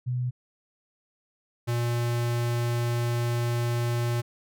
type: tone pair in turn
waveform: sine / square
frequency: 124.7 / 119.17 Hz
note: B2 / A#2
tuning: +17 / +39 cents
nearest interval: minor second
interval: 78 cents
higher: first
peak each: -25 dBFS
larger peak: neither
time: 0.06-0.31 / 1.67-4.22 s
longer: second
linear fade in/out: 20 ms
effects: none